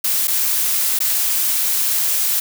blue noise with dropouts, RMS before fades -18 dBFS, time 0.04-2.4 s, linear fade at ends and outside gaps 5 ms, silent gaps 0.273-0.279 / 0.99-1.003 s, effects none

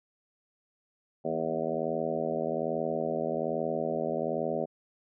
harmonic tone with a mistuned harmonic, 81.2 Hz, E2, 26 cents flat, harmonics 2 / 3 / 4 / 5 / 6 / 7 / 8 / 9, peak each -40 / -37 / -40 / -35 / -37 / -34 / -35 / -39 dBFS, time 1.24-4.66 s, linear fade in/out 20 ms, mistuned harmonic 3, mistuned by -36 cents, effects none

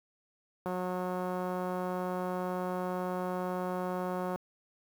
click train, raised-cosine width 1 ms, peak -22 dBFS, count 674, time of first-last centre 0.66-4.358 s, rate 182 Hz, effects high-pass 60 Hz 12 dB/octave + 8-bit

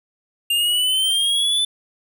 square exponential sweep, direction up, 2794 to 3520 Hz, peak -17 dBFS, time 0.5-1.65 s, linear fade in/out 5 ms, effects none

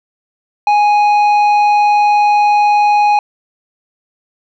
triangle tone with tanh clipping, 830.6 Hz, G#5, in tune, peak -9 dBFS, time 0.67-3.19 s, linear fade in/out 2 ms, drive 12 dB, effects none

